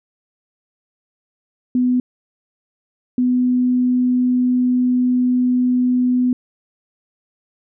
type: tone pair in turn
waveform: sine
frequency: 249.8 / 249.8 Hz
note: B3 / B3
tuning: +20 / +20 cents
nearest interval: unison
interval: 0 cents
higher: neither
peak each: -13 dBFS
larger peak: neither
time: 1.75-2 / 3.18-6.33 s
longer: second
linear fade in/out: 2 ms
effects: none